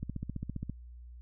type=click train; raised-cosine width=5 ms; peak=-23 dBFS; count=11; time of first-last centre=0.03-0.697 s; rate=15 Hz; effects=added 60 Hz sine -46 dBFS peak until 1.21 s